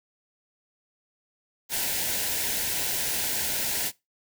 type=band-stop noise; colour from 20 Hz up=white; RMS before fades=-28 dBFS; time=1.69-3.92 s; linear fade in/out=50 ms; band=1000 to 1400 Hz; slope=96 dB/octave; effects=noise-tail reverb RT60 0.2 s tail -20 dB re dry